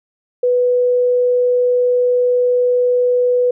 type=tone; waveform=sine; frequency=493.9 Hz; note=B4; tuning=in tune; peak=-11 dBFS; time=0.43-3.51 s; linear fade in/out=5 ms; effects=none